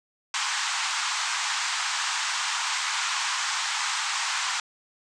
pink band-pass noise, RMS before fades -28 dBFS, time 0.34-4.6 s, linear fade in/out 2 ms, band 880 to 8100 Hz, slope 48 dB/octave, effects resampled to 22050 Hz

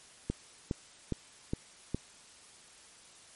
click train, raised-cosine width 3 ms, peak -18 dBFS, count 5, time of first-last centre 0.3-1.946 s, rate 2.43 Hz, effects white hiss -56 dBFS RMS until 3.35 s + MP3 48 kbps

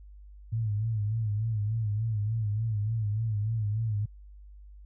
sine tone with vibrato, 108.3 Hz, A2, 27 cents flat, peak -26 dBFS, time 0.52-4.06 s, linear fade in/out 10 ms, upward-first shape sine, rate 3.4 Hz, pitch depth 91 cents each way, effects added 50 Hz sine -46 dBFS peak until 4.85 s

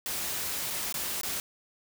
white noise with dropouts, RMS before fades -33 dBFS, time 0.06-1.4 s, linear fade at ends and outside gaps 0 ms, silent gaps 0.703-0.707 / 0.925-0.942 / 1.212-1.233 s, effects none

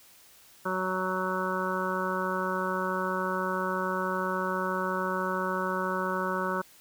harmonic tone, 186.1 Hz, F#3, 10 cents sharp, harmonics 1 / 2 / 3 / 5 / 6 / 7 / 8, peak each -35 / -35 / -35 / -35 / -35 / -35 / -35 dBFS, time 0.65-6.62 s, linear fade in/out 10 ms, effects white hiss -56 dBFS RMS until 6.8 s

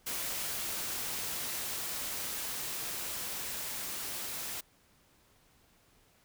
white noise with level ramp, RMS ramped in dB -36 to -39 dBFS, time 0.06-4.61 s, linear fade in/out 10 ms, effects pink hiss -66 dBFS RMS until 6.24 s

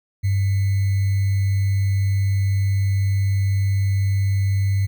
sine tone with sample-and-hold, 98 Hz, G2, in tune, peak -16 dBFS, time 0.23-4.87 s, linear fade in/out 20 ms, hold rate 2100 Hz, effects none

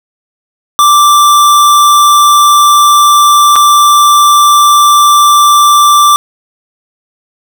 square tone with dropouts, 1174.7 Hz, D6, in tune, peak -3 dBFS, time 0.79-6.16 s, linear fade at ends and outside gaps 0 ms, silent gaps 3.557-3.562 s, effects none

